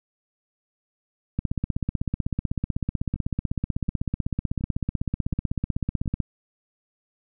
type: two click trains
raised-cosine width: 5 ms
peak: -24 / -12 dBFS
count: 5 / 78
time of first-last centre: 3.16-6.059 / 1.39-6.202 s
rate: 1.38 / 16 Hz
effects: none